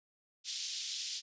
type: band-pass noise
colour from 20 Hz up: pink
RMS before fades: -40 dBFS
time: 0.44-1.22 s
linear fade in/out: 50 ms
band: 3500 to 6500 Hz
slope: 24 dB/octave
effects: resampled to 16000 Hz